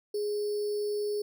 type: tone with sample-and-hold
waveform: sine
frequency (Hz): 415.3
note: G#4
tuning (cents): 0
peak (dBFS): -28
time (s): 0.14-1.22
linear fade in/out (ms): 5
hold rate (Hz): 4900
effects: none